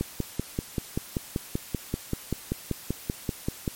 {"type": "click train", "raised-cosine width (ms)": 3, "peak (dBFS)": -13, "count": 20, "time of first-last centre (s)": [0.01, 3.678], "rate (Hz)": 5.18, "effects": ["white hiss -44 dBFS RMS until 3.75 s", "MP3 64 kbps"]}